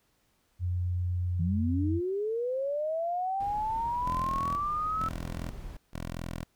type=tone; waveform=sine; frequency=89.2 Hz; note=F2; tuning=37 cents sharp; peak=-27 dBFS; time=0.59-2.01 s; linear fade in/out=50 ms
type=linear sweep; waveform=sine; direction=up; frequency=155.56 to 1318.5 Hz; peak=-28 dBFS; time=1.39-5.09 s; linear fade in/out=10 ms
type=noise; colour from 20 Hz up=brown; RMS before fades=-42 dBFS; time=3.4-5.77 s; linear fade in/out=5 ms
type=tone bursts; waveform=10% pulse; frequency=42.09 Hz; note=E1; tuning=37 cents sharp; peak=-27 dBFS; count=3; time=4.05-6.44 s; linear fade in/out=10 ms; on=510 ms; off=430 ms
effects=pink hiss -71 dBFS RMS until 6.55 s